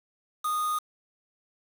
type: tone with quantisation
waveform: triangle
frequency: 1233 Hz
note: D#6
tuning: 16 cents flat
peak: -24 dBFS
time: 0.44-0.79 s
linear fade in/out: 10 ms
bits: 6
effects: none